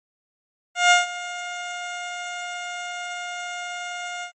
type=tone with ADSR envelope; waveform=15% pulse; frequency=710 Hz; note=F5; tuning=28 cents sharp; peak=-5 dBFS; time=0.75-4.32 s; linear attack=160 ms; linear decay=150 ms; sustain=-18 dB; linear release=86 ms; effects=MP3 32 kbps